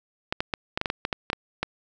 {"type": "clicks", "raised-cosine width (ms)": 0.3, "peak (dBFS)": -9, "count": 12, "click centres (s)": [0.325, 0.405, 0.538, 0.775, 0.814, 0.858, 0.901, 1.051, 1.128, 1.301, 1.331, 1.63], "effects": []}